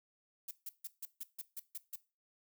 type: noise bursts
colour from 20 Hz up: violet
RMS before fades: -43 dBFS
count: 9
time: 0.48-1.959 s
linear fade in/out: 5 ms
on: 31 ms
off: 150 ms
effects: noise-tail reverb RT60 0.3 s tail -18 dB re dry